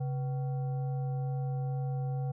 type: tone with frequency modulation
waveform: sine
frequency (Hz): 135.4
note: C#3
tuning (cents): -40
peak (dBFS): -30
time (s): 0-2.32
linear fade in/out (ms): 10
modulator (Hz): 627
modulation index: 0.37
effects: none